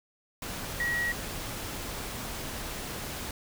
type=tone in noise; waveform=sine; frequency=1910 Hz; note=A#6; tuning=42 cents sharp; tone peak=-27 dBFS; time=0.8-1.12 s; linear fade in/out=2 ms; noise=pink; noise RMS=-37 dBFS; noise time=0.42-3.31 s; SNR=+7 dB; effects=none